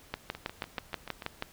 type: two click trains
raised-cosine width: 0.3 ms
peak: -24 / -16 dBFS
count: 7 / 9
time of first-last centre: 0.35-1.222 / 0.14-1.424 s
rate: 6.88 / 6.23 Hz
effects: pink hiss -56 dBFS RMS until 1.52 s